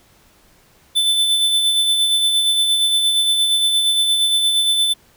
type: tone with tremolo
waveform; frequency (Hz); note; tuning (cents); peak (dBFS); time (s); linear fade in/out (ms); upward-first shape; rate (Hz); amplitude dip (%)
square; 3520; A7; 0; -13; 0.95-4.94; 20; sine; 8.6; 35
effects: pink hiss -53 dBFS RMS until 5.16 s